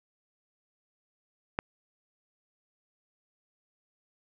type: click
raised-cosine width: 0.5 ms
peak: -13 dBFS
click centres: 1.589 s
effects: none